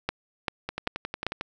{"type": "two click trains", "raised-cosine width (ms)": 0.3, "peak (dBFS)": [-15, -10], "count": [9, 4], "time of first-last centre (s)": [[0.69, 1.411], [0.09, 1.266]], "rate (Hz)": [11.1, 2.55], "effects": []}